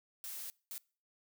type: noise bursts at uneven times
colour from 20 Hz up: blue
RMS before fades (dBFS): -44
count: 2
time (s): 0.24-0.5 / 0.71-0.78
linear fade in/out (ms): 0
effects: noise-tail reverb RT60 0.4 s tail -24 dB re dry